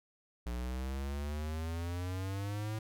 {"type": "exponential sweep", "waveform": "square", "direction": "up", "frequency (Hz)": [58.9, 110.1], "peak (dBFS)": -36, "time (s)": [0.46, 2.79], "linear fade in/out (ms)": 5, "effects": []}